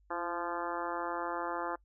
harmonic tone with a mistuned harmonic, 172.9 Hz, F3, 17 cents flat, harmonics 2 / 3 / 4 / 5 / 6 / 7 / 8 / 9 / 10, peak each -41 / -42 / -42 / -40 / -41 / -42 / -44 / -48 / -48 dBFS, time 0.1-1.76 s, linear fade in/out 10 ms, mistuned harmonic 2, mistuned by -31 cents, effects noise-tail reverb RT60 0.1 s tail -25 dB re dry + added 50 Hz sine -63 dBFS peak until 1.84 s

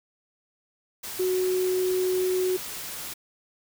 sine tone in noise, 369 Hz, F#4, 5 cents flat, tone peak -22 dBFS, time 1.19-2.57 s, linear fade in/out 10 ms, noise white, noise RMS -36 dBFS, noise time 1.03-3.14 s, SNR +11 dB, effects none

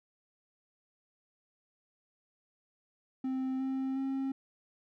triangle tone with pitch steps, 261.6 / 265.1 / 268.6 Hz, C4 / C4 / C4, 0 / +23 / +46 cents, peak -29 dBFS, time 3.24-4.32 s, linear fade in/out 5 ms, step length 360 ms, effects none

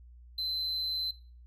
triangle tone with amplitude modulation, 4063 Hz, B7, 48 cents sharp, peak -28 dBFS, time 0.38-1.11 s, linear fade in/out 5 ms, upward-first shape sine, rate 163 Hz, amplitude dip 45%, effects noise-tail reverb RT60 0.4 s tail -19 dB re dry + added 60 Hz sine -50 dBFS peak until 1.46 s

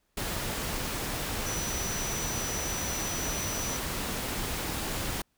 sine tone in noise, 5920 Hz, F#8, in tune, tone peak -35 dBFS, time 1.46-3.77 s, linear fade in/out 5 ms, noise pink, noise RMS -33 dBFS, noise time 0.17-5.22 s, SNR -5 dB, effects pink hiss -74 dBFS RMS until 5.37 s

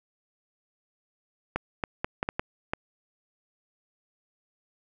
clicks, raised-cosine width 0.5 ms, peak -12 dBFS, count 7, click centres 1.56 / 1.838 / 2.045 / 2.229 / 2.289 / 2.395 / 2.735 s, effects none

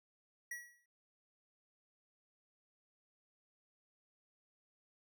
square tone with exponential decay, 1926 Hz, B6, 44 cents flat, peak -40 dBFS, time 0.51-0.86 s, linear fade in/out 5 ms, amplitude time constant 74 ms, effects none

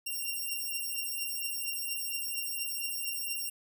5% pulse beating tone pair, 2768 / 2772.3 Hz, F7 / F7, -16 / -13 cents, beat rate 4.3 Hz, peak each -27 dBFS, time 0.06-3.5 s, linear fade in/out 10 ms, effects none

